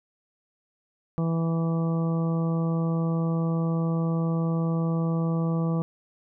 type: harmonic tone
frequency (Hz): 164.81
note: E3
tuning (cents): 0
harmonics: 1 / 2 / 3 / 4 / 5 / 6 / 7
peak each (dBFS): -23 / -34 / -34 / -40 / -43 / -45 / -40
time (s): 1.18-5.82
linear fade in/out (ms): 0
effects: none